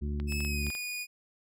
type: harmonic tone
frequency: 72.6 Hz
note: D2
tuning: 19 cents flat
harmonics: 1 / 2 / 3 / 4 / 5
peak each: -31 / -41 / -38 / -49 / -45 dBFS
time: 0.01-0.71 s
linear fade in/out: 20 ms
type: clicks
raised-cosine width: 0.3 ms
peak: -28 dBFS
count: 7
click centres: 0.2 / 0.323 / 0.405 / 0.449 / 0.667 / 0.703 / 0.751 s
type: tone with pitch glide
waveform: sawtooth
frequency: 2596 to 2459 Hz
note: E7 to D#7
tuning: -27 to -21 cents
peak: -31 dBFS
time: 0.27-1.07 s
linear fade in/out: 50 ms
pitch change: -94 cents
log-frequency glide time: 0.42-0.66 s
effects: none